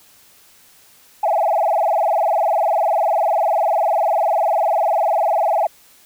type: tone with vibrato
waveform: sine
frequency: 740 Hz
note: F#5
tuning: in tune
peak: -13 dBFS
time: 1.23-5.67 s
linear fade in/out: 5 ms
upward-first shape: sine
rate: 20 Hz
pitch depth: 270 cents each way
effects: tanh soft clip ceiling -9 dBFS + white hiss -50 dBFS RMS until 6.05 s